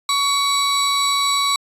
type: tone pair together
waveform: 35% pulse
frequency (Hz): 1122 / 3925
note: C#6 / B7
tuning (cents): +21 / -11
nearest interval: octave + minor seventh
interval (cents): 2168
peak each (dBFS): -17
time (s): 0.09-1.56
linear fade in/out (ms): 2
effects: resampled to 32000 Hz